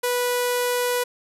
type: tone with low-pass filter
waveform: sawtooth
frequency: 491.2 Hz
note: B4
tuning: 9 cents flat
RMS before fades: -23 dBFS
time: 0.03-1.04 s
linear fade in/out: 10 ms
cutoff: 12000 Hz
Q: 2.6
effects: none